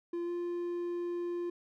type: tone with pitch glide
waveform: triangle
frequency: 344.5 to 348.5 Hz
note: F4 to F4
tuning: -24 to -4 cents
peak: -31 dBFS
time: 0.13-1.5 s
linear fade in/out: 5 ms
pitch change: +20 cents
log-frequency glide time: 0.25-0.3 s
effects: none